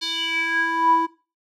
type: tone with band-pass filter sweep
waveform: square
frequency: 329.6 Hz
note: E4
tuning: in tune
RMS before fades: -22 dBFS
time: 0.01-1.07 s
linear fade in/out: 20 ms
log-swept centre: 4200 to 760 Hz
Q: 5.8
effects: noise-tail reverb RT60 0.3 s tail -17 dB re dry